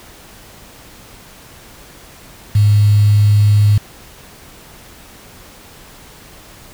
sine tone with quantisation, 103.83 Hz, G#2, in tune, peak -7 dBFS, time 2.55-3.78 s, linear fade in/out 5 ms, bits 5, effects pink hiss -40 dBFS RMS until 6.73 s

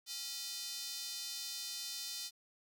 square tone with high-pass filter, 276.3 Hz, C#4, 6 cents flat, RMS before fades -43 dBFS, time 0.06-2.31 s, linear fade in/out 50 ms, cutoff 4500 Hz, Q 2.3, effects 11-bit

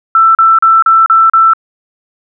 sine tone bursts, 1331 Hz, E6, 16 cents sharp, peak -3 dBFS, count 6, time 0.15-1.535 s, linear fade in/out 2 ms, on 200 ms, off 37 ms, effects none

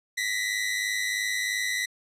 sawtooth tone pair together, 1911 / 2014 Hz, A#6 / B6, +43 / +33 cents, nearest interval minor second, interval 90 cents, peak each -26 / -25 dBFS, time 0.17-1.86 s, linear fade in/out 10 ms, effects low-pass 11000 Hz 12 dB/octave

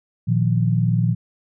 sine chord, Bb suspended fourth, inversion none, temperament just, 116.54 / 155.39 / 174.81 Hz, Bb2 / Eb3 / F3, 0 / -2 / +2 cents, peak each -18 / -22 / -21 dBFS, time 0.27-1.15 s, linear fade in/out 20 ms, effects none

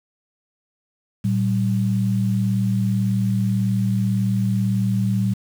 sine tone pair together, 114.7 / 192.9 Hz, A#2 / G3, -28 / -28 cents, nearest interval major sixth, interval 900 cents, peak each -20 dBFS, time 1.24-5.34 s, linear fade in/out 10 ms, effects 7-bit

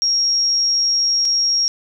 sine tone with dropouts, 5588 Hz, F8, in tune, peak -14 dBFS, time 0.02-1.68 s, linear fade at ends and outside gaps 0 ms, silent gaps 1.252-1.255 s, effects none

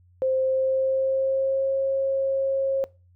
sine tone with pitch glide, 523.3 to 540.2 Hz, C5 to C#5, 0 to -45 cents, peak -20 dBFS, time 0.22-2.84 s, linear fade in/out 0 ms, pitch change +55 cents, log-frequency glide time 0.34-1.74 s, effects noise-tail reverb RT60 0.3 s tail -23 dB re dry + added 89 Hz sine -54 dBFS peak until 3.15 s

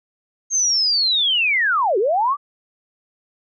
sine linear two-way sweep, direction down then up, 6470 to 360.6 to 1200 Hz, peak -15 dBFS, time 0.5-2.37 s, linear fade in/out 50 ms, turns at 1.98 s, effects none

